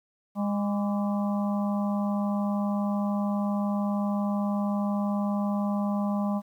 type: harmonic tone with a mistuned harmonic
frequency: 203.6 Hz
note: G#3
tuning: 34 cents flat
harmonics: 1 / 3 / 4 / 5 / 6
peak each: -25 / -35 / -37 / -39 / -41 dBFS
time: 0.35-6.42 s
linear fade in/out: 50 ms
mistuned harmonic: 6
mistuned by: -95 cents
effects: 10-bit